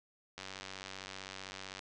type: click train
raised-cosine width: 0.2 ms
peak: -26 dBFS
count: 136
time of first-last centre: 0.38-1.792 s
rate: 95.6 Hz
effects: resampled to 22050 Hz